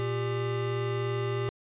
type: tone pair together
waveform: square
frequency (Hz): 118.4 / 398.2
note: A#2 / G4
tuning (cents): +27 / +27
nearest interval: octave + major sixth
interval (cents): 2100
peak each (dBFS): -31 / -32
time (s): 0-1.49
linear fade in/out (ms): 0
effects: resampled to 8000 Hz